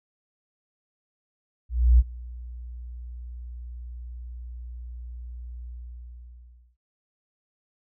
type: tone with ADSR envelope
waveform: sine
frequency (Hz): 60.2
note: B1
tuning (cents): -44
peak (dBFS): -11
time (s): 1.69-6.77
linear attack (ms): 300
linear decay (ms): 36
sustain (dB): -24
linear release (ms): 1100
effects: none